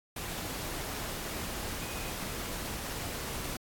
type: tone in noise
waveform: sine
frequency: 2495 Hz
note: D#7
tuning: 4 cents sharp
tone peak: -47 dBFS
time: 1.82-2.1 s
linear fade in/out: 5 ms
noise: pink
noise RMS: -38 dBFS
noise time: 0.16-3.57 s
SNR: -12 dB
effects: AAC 64 kbps